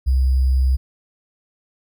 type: tone with sample-and-hold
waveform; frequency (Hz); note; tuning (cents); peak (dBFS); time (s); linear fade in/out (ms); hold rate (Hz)
sine; 65.1; C2; -8; -13; 0.06-0.77; 20; 4900
effects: none